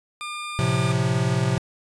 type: tone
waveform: 20% pulse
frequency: 1204 Hz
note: D6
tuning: 43 cents sharp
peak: -25 dBFS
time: 0.21-0.92 s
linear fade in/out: 0 ms
type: chord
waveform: square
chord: F major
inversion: first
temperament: equal with one note detuned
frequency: 111.73 / 130.81 / 174.61 Hz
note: A2 / C3 / F3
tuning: +27 / 0 / 0 cents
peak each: -26 / -23 / -27 dBFS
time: 0.59-1.58 s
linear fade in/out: 0 ms
effects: resampled to 22050 Hz